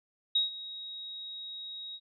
sine tone with ADSR envelope, 3791 Hz, A#7, 28 cents sharp, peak -22 dBFS, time 0.35-2 s, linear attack 7 ms, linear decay 140 ms, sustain -17 dB, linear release 53 ms, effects none

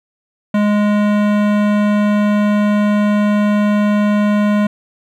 sine tone with hard clipping, 207.7 Hz, G#3, in tune, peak -13 dBFS, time 0.54-4.67 s, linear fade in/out 5 ms, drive 18 dB, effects none

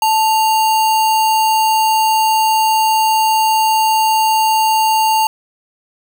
sine tone with sample-and-hold, 880 Hz, A5, in tune, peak -10 dBFS, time 0.02-5.27 s, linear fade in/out 2 ms, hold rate 3675 Hz, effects none

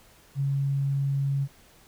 sine tone, 138.59 Hz, C#3, in tune, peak -23 dBFS, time 0.35-1.48 s, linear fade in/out 50 ms, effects pink hiss -56 dBFS RMS until 1.87 s

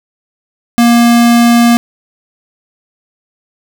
square tone, 236.2 Hz, A#3, 23 cents sharp, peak -5 dBFS, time 0.78-1.77 s, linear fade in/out 0 ms, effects none

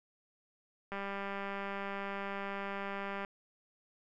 click train, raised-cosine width 0.5 ms, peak -25 dBFS, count 462, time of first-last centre 0.92-3.248 s, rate 198 Hz, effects none

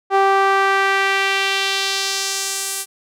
sawtooth tone with band-pass filter sweep, 390.4 Hz, G4, 7 cents flat, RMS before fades -18 dBFS, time 0.1-2.86 s, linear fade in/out 50 ms, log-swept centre 830 to 10000 Hz, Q 1.4, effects none

